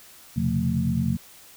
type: tone cluster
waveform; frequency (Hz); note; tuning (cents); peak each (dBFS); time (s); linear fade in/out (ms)
sine; 84.3 / 128.4 / 137.9 / 176.7 / 223.7; E2 / C3 / C#3 / F3 / A3; +39 / -32 / -9 / +21 / +29; -31 / -28 / -29 / -26 / -26; 0.36-1.17; 10
effects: white hiss -49 dBFS RMS until 1.56 s